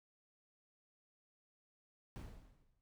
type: noise with exponential decay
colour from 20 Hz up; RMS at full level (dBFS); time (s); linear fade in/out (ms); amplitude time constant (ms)
brown; -43; 2.16-2.81; 0; 140
effects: noise-tail reverb RT60 0.1 s tail -24 dB re dry